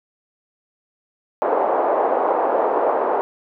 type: band-pass noise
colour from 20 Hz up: white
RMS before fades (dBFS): -19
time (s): 1.42-3.21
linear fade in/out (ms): 0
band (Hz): 400 to 860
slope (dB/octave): 24
effects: none